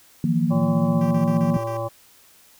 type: chord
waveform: sine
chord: Eb suspended second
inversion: none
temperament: equal with one note detuned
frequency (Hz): 159.48 / 174.61 / 233.1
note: Eb3 / F3 / Bb3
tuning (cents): +43 / 0 / 0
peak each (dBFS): -22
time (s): 0.24-1.57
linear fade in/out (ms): 2
type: harmonic tone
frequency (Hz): 113.9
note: A#2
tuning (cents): -40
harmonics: 1 / 3 / 5 / 7 / 9 / 10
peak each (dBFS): -30 / -35 / -27 / -34 / -35 / -36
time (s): 0.5-1.89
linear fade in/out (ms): 20
type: tone bursts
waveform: 10% pulse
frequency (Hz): 392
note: G4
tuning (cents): 0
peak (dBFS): -31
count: 6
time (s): 1.01-1.77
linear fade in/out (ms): 2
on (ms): 100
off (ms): 32
effects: white hiss -53 dBFS RMS until 2.59 s